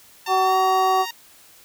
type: tone with pitch glide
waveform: 10% pulse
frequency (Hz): 899 to 931.8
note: A5 to A#5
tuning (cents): +37 to -1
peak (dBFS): -20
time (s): 0.26-1.11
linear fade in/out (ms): 5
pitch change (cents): +62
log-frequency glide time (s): 0.43-0.56
type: harmonic tone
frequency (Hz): 377.2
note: F#4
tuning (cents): +33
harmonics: 1 / 2 / 3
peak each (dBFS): -24 / -18 / -21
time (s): 0.27-1.06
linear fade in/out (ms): 50
effects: white hiss -50 dBFS RMS until 1.64 s